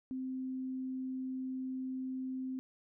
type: tone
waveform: sine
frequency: 259.8 Hz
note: C4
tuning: 12 cents flat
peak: -36 dBFS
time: 0.11-2.59 s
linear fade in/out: 0 ms
effects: none